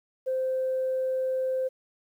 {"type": "tone", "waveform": "sine", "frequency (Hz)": 520, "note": "C5", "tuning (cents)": -11, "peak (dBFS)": -24, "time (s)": [0.26, 1.69], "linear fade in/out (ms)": 20, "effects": ["tanh soft clip ceiling -20 dBFS", "10-bit"]}